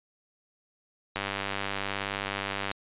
click train, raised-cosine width 0.3 ms, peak -14 dBFS, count 155, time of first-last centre 1.16-2.714 s, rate 99.1 Hz, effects resampled to 8000 Hz

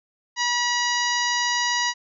harmonic tone with a mistuned harmonic, 967 Hz, B5, 37 cents flat, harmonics 1 / 2 / 3 / 4 / 5 / 6 / 7, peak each -26 / -25 / -30 / -31 / -29 / -31 / -33 dBFS, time 0.36-1.94 s, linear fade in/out 50 ms, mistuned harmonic 7, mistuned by -22 cents, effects none

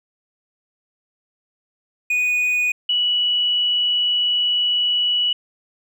triangle / sine tone pair in turn, 2474 / 2942 Hz, D#7 / F#7, -10 / -11 cents, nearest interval minor third, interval 299 cents, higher second, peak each -15 / -16 dBFS, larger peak first, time 2.1-2.72 / 2.89-5.33 s, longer second, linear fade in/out 5 ms, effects none

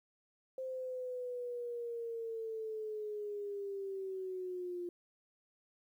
sine linear sweep, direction down, 523.3 to 349.2 Hz, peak -38 dBFS, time 0.58-4.89 s, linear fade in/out 2 ms, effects 12-bit

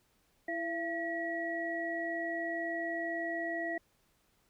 sine tone cluster, 331.6 / 678 / 1922 Hz, E4 / E5 / B6, +10 / +49 / -48 cents, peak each -39 / -37 / -37 dBFS, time 0.48-3.78 s, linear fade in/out 5 ms, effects pink hiss -72 dBFS RMS until 4.49 s

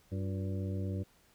harmonic tone with a mistuned harmonic, 96.4 Hz, G2, 28 cents flat, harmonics 1 / 2 / 3 / 4 / 5 / 6, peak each -34 / -40 / -44 / -46 / -48 / -50 dBFS, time 0.11-1.04 s, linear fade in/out 20 ms, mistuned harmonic 4, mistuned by -110 cents, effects pink hiss -66 dBFS RMS until 1.34 s

